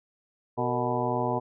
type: harmonic tone with a mistuned harmonic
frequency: 123.47 Hz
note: B2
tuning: in tune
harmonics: 1 / 2 / 3 / 4 / 5 / 6 / 7 / 8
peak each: -33 / -33 / -33 / -33 / -33 / -33 / -33 / -33 dBFS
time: 0.57-1.4 s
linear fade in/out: 20 ms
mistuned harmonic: 4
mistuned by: -110 cents
effects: none